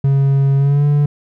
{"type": "tone with pitch glide", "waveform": "triangle", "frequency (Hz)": [137.7, 145.64], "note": ["C#3", "D3"], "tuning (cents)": [-11, -14], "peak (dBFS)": -8, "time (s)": [0.04, 1.06], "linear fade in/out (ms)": 5, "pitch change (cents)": 97, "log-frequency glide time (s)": [0.57, 0.85], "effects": []}